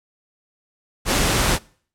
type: noise with amplitude modulation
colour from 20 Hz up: pink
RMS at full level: -17 dBFS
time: 1.05-1.59 s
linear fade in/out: 50 ms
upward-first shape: sine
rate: 183 Hz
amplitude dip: 30%
effects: noise-tail reverb RT60 0.5 s tail -24 dB re dry + low-pass 11000 Hz 12 dB/octave